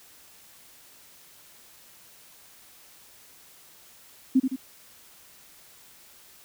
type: tone with echo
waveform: sine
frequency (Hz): 261.6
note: C4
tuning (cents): 0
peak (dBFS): -15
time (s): 4.35-4.4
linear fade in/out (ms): 10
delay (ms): 81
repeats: 2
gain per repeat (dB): -6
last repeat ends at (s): 4.562
effects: white hiss -53 dBFS RMS until 6.44 s